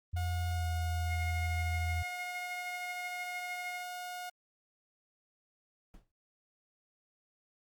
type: tone with pitch glide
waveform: sine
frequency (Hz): 86 to 83.17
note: F2 to E2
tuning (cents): -26 to +16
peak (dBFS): -31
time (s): 0.13-2.03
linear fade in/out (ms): 10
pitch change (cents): -58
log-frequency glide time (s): 0.54-0.67
type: tone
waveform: sawtooth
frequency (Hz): 720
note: F#5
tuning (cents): -47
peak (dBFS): -36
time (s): 0.16-4.3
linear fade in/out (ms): 10
type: tone with tremolo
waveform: sine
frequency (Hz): 2147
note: C7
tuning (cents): +44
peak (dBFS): -39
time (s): 1.06-3.84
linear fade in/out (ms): 50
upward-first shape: square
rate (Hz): 6.2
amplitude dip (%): 25
type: noise with exponential decay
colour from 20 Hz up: brown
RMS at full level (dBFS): -48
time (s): 5.94-6.12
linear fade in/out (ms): 1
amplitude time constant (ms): 37
effects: Opus 32 kbps